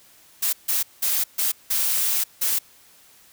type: noise bursts at uneven times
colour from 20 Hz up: blue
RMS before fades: -22 dBFS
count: 6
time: 0.42-0.53 / 0.68-0.83 / 1.02-1.24 / 1.38-1.52 / 1.7-2.24 / 2.41-2.59 s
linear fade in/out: 10 ms
effects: white hiss -53 dBFS RMS until 3.32 s